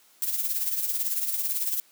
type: noise with tremolo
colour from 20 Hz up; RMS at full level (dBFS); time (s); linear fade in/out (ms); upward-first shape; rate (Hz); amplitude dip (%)
violet; -25; 0.22-1.8; 0; triangle; 18; 65
effects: white hiss -59 dBFS RMS until 1.91 s + high-pass 200 Hz 12 dB/octave